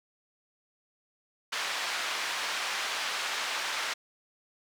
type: band-pass noise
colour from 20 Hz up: pink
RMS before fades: -33 dBFS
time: 1.52-3.94 s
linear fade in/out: 10 ms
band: 1100 to 5100 Hz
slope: 12 dB/octave
effects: none